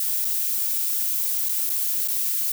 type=noise with dropouts; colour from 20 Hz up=violet; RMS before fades=-24 dBFS; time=0-2.52 s; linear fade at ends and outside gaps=2 ms; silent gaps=0.247-0.251 / 1.488-1.492 / 1.695-1.7 / 2.076-2.083 s; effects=none